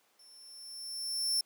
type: tone with level ramp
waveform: sawtooth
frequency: 5380 Hz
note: E8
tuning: 34 cents sharp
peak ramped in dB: -54 to -24 dBFS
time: 0.19-1.41 s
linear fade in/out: 5 ms
effects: pink hiss -69 dBFS RMS until 1.45 s + high-pass 400 Hz 12 dB/octave